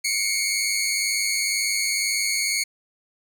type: tone pair together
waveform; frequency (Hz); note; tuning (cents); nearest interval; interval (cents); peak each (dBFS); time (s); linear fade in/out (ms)
15% pulse; 2152 / 2254; C7 / C#7; +48 / +28; minor second; 80; -18; 0.04-2.64; 10
effects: none